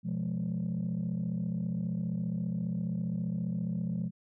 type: chord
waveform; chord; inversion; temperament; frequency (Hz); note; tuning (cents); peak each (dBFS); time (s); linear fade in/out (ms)
sine; F diminished; second; just; 125.72 / 174.61 / 209.5; Cb3 / F3 / Ab3; +31 / 0 / +15; -36 / -31 / -34; 0.03-4.11; 50
effects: tanh soft clip ceiling -26 dBFS